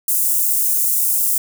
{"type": "high-pass noise", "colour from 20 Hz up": "white", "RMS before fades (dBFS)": -17, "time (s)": [0.08, 1.38], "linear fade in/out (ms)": 2, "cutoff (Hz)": 8000, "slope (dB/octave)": 24, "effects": []}